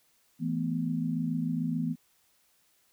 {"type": "chord", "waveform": "sine", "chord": "E suspended fourth", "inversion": "none", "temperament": "equal", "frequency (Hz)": [164.81, 220, 246.9], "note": ["E3", "A3", "B3"], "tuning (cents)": [0, 0, 0], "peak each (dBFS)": [-31, -35, -31], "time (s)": [0.39, 1.96], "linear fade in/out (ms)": 50, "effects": ["white hiss -68 dBFS RMS until 2.92 s"]}